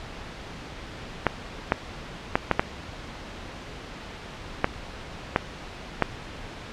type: clicks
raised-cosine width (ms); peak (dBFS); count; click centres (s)
0.5; -3; 8; 1.267 / 1.721 / 2.355 / 2.513 / 2.595 / 4.644 / 5.361 / 6.023
effects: pink hiss -39 dBFS RMS until 6.72 s + low-pass 4000 Hz 12 dB/octave